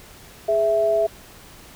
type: tone pair together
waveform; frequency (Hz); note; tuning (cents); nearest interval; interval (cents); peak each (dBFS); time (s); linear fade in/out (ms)
sine; 415.3 / 659.3; G#4 / E5; 0 / 0; minor sixth; 800; -23 / -17; 0.48-1.07; 10
effects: pink hiss -45 dBFS RMS until 1.75 s